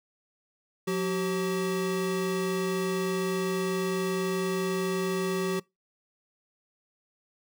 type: tone pair together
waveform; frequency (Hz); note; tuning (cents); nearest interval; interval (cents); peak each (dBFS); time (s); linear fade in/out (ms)
square; 180 / 381.7; F#3 / G4; -47 / -46; octave + minor second; 1301; -31 / -29; 0.87-5.6; 10
effects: noise-tail reverb RT60 0.2 s tail -24 dB re dry